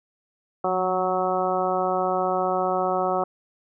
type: harmonic tone with a mistuned harmonic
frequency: 185 Hz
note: F#3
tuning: in tune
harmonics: 1 / 2 / 3 / 4 / 5 / 6 / 7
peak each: -34 / -28 / -27 / -25 / -33 / -31 / -30 dBFS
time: 0.64-3.24 s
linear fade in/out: 5 ms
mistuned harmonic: 1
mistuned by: -46 cents
effects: none